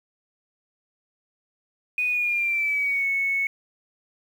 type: tone with pitch glide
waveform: sine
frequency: 2477 to 2207 Hz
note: D#7 to C#7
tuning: -8 to -8 cents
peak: -21 dBFS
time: 1.98-3.47 s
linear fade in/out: 2 ms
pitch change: -200 cents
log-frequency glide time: 2.1-3.06 s
effects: 8-bit